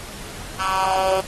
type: tone with high-pass filter sweep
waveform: 10% pulse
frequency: 189.9 Hz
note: F#3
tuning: 45 cents sharp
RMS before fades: -21 dBFS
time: 0.59-1.21 s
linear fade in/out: 10 ms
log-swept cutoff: 1400 to 460 Hz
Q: 3.8
effects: pink hiss -36 dBFS RMS until 1.27 s + AAC 32 kbps